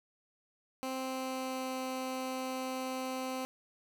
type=tone with pitch glide; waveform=15% pulse; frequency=261.6 to 259.5 Hz; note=C4 to C4; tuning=0 to -14 cents; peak=-29 dBFS; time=0.83-3.45 s; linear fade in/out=0 ms; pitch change=-14 cents; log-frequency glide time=0.96-1.82 s; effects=none